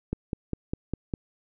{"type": "click train", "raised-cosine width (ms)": 3, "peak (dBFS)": -15, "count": 6, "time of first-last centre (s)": [0.13, 1.138], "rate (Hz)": 4.96, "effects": []}